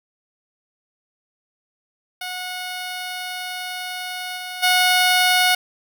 10% pulse tone with level steps, 730 Hz, F#5, 24 cents flat, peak -19 / -21 / -6 dBFS, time 2.21-5.55 s, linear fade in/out 5 ms, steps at 4.36 / 4.62 s, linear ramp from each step 20 ms, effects none

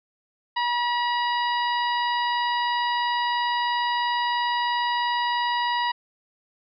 harmonic tone, 963 Hz, B5, 44 cents flat, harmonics 1 / 2 / 3 / 4 / 5, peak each -23 / -29 / -33 / -35 / -37 dBFS, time 0.56-5.92 s, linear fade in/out 10 ms, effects none

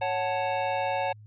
square chord, F# minor, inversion second, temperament equal, 554.4 / 740 / 880 Hz, C#5 / F#5 / A5, 0 / 0 / 0 cents, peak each -31 dBFS, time 0.01-1.13 s, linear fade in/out 10 ms, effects added 106 Hz sine -46 dBFS peak until 1.26 s + resampled to 8000 Hz

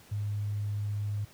sine tone, 103.4 Hz, G#2, 7 cents flat, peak -29 dBFS, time 0.11-1.25 s, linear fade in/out 10 ms, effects pink hiss -56 dBFS RMS until 1.33 s + high-pass 60 Hz 12 dB/octave

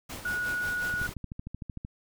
pink noise with tremolo, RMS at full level -39 dBFS, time 0.09-1.14 s, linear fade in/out 10 ms, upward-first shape sine, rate 5.5 Hz, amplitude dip 50%
sine tone, 1458 Hz, F#6, 26 cents flat, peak -28 dBFS, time 0.25-1.07 s, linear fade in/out 5 ms
click train, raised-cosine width 5 ms, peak -25 dBFS, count 13, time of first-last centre 0.94-1.849 s, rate 13.2 Hz
effects none

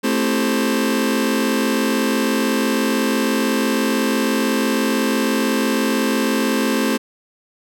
sawtooth chord, A minor seventh, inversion none, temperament just, 220 / 264 / 330 / 396 Hz, A3 / C4 / E4 / G4, 0 / +16 / +2 / +18 cents, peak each -16 / -16 / -21 / -21 dBFS, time 0.03-6.98 s, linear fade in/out 20 ms, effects none

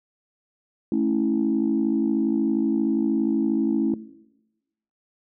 sine tone cluster, 218 / 275 / 327.7 Hz, A3 / C#4 / E4, -16 / -14 / -10 cents, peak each -23 dBFS, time 0.92-3.94 s, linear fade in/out 2 ms, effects noise-tail reverb RT60 1.0 s tail -18 dB re dry + tanh soft clip ceiling -12 dBFS

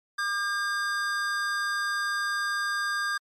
square tone pair together, 1200 / 1611.1 Hz, D6 / G6, +37 / +47 cents, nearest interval perfect fourth, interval 510 cents, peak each -32 / -28 dBFS, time 0.18-3.18 s, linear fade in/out 10 ms, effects low-pass 8000 Hz 12 dB/octave + MP3 96 kbps

